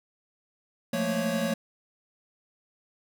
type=tone cluster; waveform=square; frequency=174.6 / 216.3 / 228 / 554 Hz; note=F3 / A3 / A#3 / C#5; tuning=0 / -29 / -38 / -1 cents; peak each=-34 / -34 / -31 / -31 dBFS; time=0.93-1.54 s; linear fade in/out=5 ms; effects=none